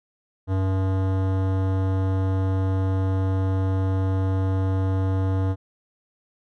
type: tone with hard clipping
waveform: sine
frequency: 95.1 Hz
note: F#2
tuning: 48 cents sharp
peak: -22 dBFS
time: 0.47-5.56 s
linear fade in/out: 50 ms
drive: 18 dB
effects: none